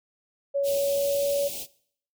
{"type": "tone with pitch glide", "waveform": "sine", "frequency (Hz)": [560, 565.5], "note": ["C#5", "C#5"], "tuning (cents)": [18, 34], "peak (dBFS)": -22, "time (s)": [0.54, 1.49], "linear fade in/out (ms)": 20, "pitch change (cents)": 16, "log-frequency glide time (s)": [0.8, 1.34]}
{"type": "band-stop noise", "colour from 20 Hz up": "white", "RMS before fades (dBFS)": -35, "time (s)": [0.63, 1.67], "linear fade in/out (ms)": 50, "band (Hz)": [780, 2500], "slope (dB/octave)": 48}
{"effects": ["noise-tail reverb RT60 0.6 s tail -20 dB re dry"]}